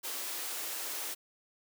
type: high-pass noise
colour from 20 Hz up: white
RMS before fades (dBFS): -38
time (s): 0.03-1.15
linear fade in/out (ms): 20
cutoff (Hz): 270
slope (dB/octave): 96
effects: none